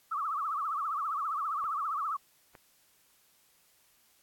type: tone with vibrato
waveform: sine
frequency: 1216 Hz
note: D#6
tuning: 40 cents flat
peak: -30 dBFS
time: 0.11-2.17 s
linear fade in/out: 10 ms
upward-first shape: triangle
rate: 15 Hz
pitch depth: 190 cents each way
type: clicks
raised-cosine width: 0.5 ms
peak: -35 dBFS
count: 2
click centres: 1.641 / 2.552 s
effects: white hiss -66 dBFS RMS until 4.22 s + AAC 64 kbps